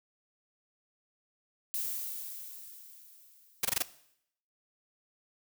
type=noise with exponential decay; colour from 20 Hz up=violet; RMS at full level=-33 dBFS; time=1.74-4.14 s; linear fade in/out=0 ms; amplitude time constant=520 ms
type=noise bursts; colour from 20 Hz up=white; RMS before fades=-28 dBFS; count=5; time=3.63-3.824 s; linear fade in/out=5 ms; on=22 ms; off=21 ms
effects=noise-tail reverb RT60 0.7 s tail -17 dB re dry